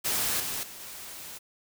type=noise with level steps; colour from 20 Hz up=white; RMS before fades=-28 / -33 / -44 / -42 dBFS; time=0.04-1.39 s; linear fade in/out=20 ms; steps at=0.4 / 0.63 / 0.8 s; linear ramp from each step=2 ms; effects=none